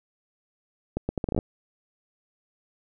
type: accelerating click train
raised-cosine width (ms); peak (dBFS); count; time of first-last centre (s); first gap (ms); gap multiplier
2; -13; 10; 0.97-1.388; 120; 0.73
effects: none